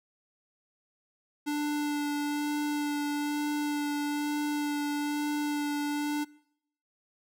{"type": "tone with vibrato", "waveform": "square", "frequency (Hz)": 293.7, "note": "D4", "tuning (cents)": 0, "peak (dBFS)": -29, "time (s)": [1.46, 6.25], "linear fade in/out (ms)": 20, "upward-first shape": "sine", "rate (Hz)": 1.1, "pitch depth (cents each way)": 11, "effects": ["noise-tail reverb RT60 0.7 s tail -22 dB re dry"]}